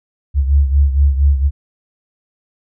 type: beating tone pair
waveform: sine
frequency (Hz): 69.4 / 73.7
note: C#2 / D2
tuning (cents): +3 / +7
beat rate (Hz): 4.3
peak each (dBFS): -10 / -16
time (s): 0.34-1.51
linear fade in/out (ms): 50
effects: none